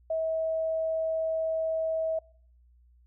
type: tone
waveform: sine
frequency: 644 Hz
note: E5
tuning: 41 cents flat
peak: -26 dBFS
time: 0.1-2.19 s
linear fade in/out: 5 ms
effects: noise-tail reverb RT60 0.6 s tail -25 dB re dry + added 60 Hz sine -57 dBFS peak until 3.06 s